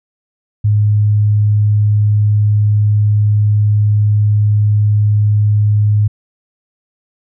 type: tone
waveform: sine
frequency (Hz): 104.8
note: G#2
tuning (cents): +16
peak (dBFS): -8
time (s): 0.64-6.08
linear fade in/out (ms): 10
effects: none